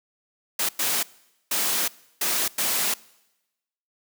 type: noise bursts at uneven times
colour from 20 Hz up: white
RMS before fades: -24 dBFS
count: 5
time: 0.59-0.69 / 0.79-1.03 / 1.51-1.88 / 2.21-2.48 / 2.58-2.94 s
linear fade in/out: 5 ms
effects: noise-tail reverb RT60 1.0 s tail -23 dB re dry + high-pass 200 Hz 12 dB/octave